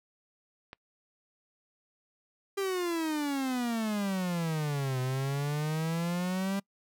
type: click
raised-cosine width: 0.3 ms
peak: -27 dBFS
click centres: 0.731 s
type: exponential two-way sweep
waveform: 45% pulse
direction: down then up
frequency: 399.2 to 127.1 to 199.1 Hz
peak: -29 dBFS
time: 2.57-6.6 s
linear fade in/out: 10 ms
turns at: 5 s
effects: noise-tail reverb RT60 0.1 s tail -26 dB re dry